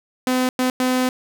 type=tone bursts at uneven times; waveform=sawtooth; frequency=254.6 Hz; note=C4; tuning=47 cents flat; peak=-13 dBFS; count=3; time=0.27-0.49 / 0.59-0.7 / 0.8-1.09 s; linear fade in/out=2 ms; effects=none